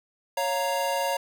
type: chord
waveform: square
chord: Bb minor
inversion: first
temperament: equal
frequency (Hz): 554.4 / 698.5 / 932.3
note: Db5 / F5 / Bb5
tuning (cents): 0 / 0 / 0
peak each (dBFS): -29 / -32 / -29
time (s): 0.37-1.17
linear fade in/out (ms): 5
effects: none